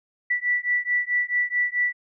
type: beating tone pair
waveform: sine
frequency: 1960 / 1964.6 Hz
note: B6 / B6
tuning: -14 / -10 cents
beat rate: 4.6 Hz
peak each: -24 / -24 dBFS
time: 0.3-1.93 s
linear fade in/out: 10 ms
effects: none